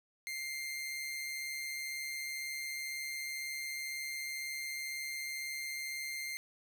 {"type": "tone with amplitude modulation", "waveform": "sawtooth", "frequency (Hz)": 2102, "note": "C7", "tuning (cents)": 7, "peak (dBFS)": -33, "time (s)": [0.27, 6.37], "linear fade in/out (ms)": 0, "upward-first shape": "sine", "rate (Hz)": 142, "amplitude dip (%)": 35, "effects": []}